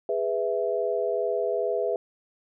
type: chord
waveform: sine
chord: E major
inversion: first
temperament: just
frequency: 412 / 494.4 / 659.3 Hz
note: G#4 / B4 / E5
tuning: -14 / +2 / 0 cents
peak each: -28 dBFS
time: 0.09-1.96 s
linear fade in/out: 2 ms
effects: none